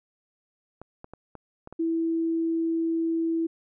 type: clicks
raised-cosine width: 1 ms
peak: -27 dBFS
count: 6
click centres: 0.816 / 1.044 / 1.136 / 1.353 / 1.674 / 1.726 s
type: tone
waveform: sine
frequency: 328.8 Hz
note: E4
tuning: 4 cents flat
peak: -23 dBFS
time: 1.79-3.47 s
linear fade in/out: 10 ms
effects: none